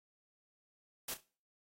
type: noise with echo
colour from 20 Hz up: white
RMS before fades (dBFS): -40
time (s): 1.08-1.14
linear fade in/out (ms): 5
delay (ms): 33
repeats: 3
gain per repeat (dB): -12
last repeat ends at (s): 1.239
effects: noise-tail reverb RT60 0.4 s tail -22 dB re dry + AAC 48 kbps